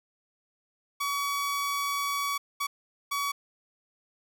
sawtooth tone bursts at uneven times, 1133 Hz, C#6, 37 cents sharp, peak -24 dBFS, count 3, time 1-2.38 / 2.6-2.67 / 3.11-3.32 s, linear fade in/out 10 ms, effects none

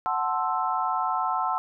sine chord, F# half-diminished seventh, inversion none, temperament equal, 740 / 880 / 1046.5 / 1318.5 Hz, F#5 / A5 / C6 / E6, 0 / 0 / 0 / 0 cents, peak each -29 dBFS, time 0.06-1.58 s, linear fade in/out 0 ms, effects none

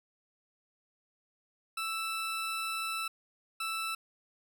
20% pulse tone pair in turn, 1321 / 1321 Hz, E6 / E6, +3 / +3 cents, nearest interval unison, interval 0 cents, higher neither, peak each -28 dBFS, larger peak neither, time 1.77-3.08 / 3.6-3.95 s, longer first, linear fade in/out 5 ms, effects none

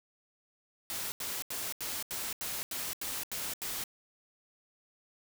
white noise bursts, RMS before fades -37 dBFS, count 10, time 0.9-3.838 s, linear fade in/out 0 ms, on 220 ms, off 82 ms, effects none

